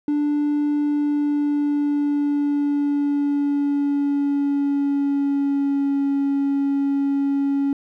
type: tone with pitch glide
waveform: triangle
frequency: 293.7 to 278.7 Hz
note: D4 to C#4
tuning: 0 to +9 cents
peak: -15 dBFS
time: 0.08-7.73 s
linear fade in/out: 2 ms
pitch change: -91 cents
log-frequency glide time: 0.77-6.06 s
effects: tanh soft clip ceiling -12 dBFS